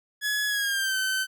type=tone with pitch glide; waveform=sawtooth; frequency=1692 to 1533.7 Hz; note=G#6 to G6; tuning=+32 to -38 cents; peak=-21 dBFS; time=0.21-1.27 s; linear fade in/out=50 ms; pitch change=-170 cents; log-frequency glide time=0.47-0.97 s; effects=none